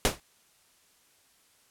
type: noise with exponential decay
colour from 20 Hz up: pink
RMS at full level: -19 dBFS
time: 0.05-0.2 s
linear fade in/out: 1 ms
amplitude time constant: 32 ms
effects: white hiss -64 dBFS RMS until 1.7 s + low-pass 12000 Hz 12 dB/octave